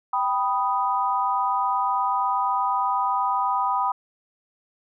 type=chord; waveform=sine; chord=G augmented; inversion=none; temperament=equal; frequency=784 / 987.8 / 1244.5 Hz; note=G5 / B5 / D#6; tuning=0 / 0 / 0 cents; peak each=-26 / -23 / -26 dBFS; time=0.13-3.92 s; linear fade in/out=5 ms; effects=none